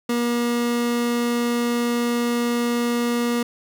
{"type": "tone", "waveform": "30% pulse", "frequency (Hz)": 238.6, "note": "A#3", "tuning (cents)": 41, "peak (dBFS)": -17, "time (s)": [0.09, 3.43], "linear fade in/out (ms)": 5, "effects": []}